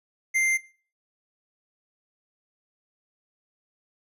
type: tone with tanh clipping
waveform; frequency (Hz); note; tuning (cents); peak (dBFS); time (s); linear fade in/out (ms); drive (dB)
triangle; 2093; C7; 0; -22; 0.34-0.58; 20; 18
effects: noise-tail reverb RT60 0.4 s tail -19 dB re dry + resampled to 32000 Hz